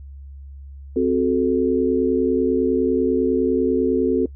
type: chord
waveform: sine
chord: F# diminished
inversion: second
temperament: equal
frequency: 261.6 / 370 / 440 Hz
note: C4 / F#4 / A4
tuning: 0 / 0 / 0 cents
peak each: -20 dBFS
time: 0.96-4.26 s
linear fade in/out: 5 ms
effects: noise-tail reverb RT60 0.1 s tail -21 dB re dry + added 69 Hz sine -35 dBFS peak until 4.35 s